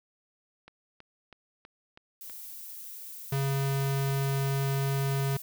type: click train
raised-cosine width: 0.3 ms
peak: -32 dBFS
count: 6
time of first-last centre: 0.68-2.298 s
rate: 3.09 Hz
type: noise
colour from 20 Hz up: violet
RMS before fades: -43 dBFS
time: 2.21-5.42 s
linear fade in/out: 2 ms
type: tone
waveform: square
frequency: 137.2 Hz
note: C#3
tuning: 17 cents flat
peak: -27 dBFS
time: 3.32-5.37 s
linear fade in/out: 5 ms
effects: none